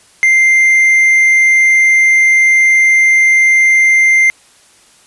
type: tone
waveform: triangle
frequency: 2093 Hz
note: C7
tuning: in tune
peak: -4 dBFS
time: 0.23-4.3 s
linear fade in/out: 0 ms
effects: white hiss -46 dBFS RMS until 5.06 s + resampled to 24000 Hz